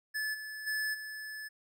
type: tone with level steps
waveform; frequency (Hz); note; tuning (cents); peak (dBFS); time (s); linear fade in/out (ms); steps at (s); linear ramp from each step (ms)
square; 1730; A6; -30; -33 / -41 / -32 / -41; 0.14-1.49; 20; 0.33 / 0.66 / 0.93; 20
effects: none